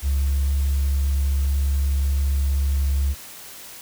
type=tone; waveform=triangle; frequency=69.3 Hz; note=C#2; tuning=in tune; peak=-14 dBFS; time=0.02-3.15 s; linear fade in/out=50 ms; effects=tanh soft clip ceiling -15 dBFS + white hiss -40 dBFS RMS until 3.81 s